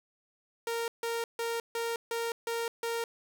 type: tone bursts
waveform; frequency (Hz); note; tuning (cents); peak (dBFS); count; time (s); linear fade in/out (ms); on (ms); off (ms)
sawtooth; 463.4; A#4; -10; -27; 7; 0.67-3.04; 2; 210; 150
effects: none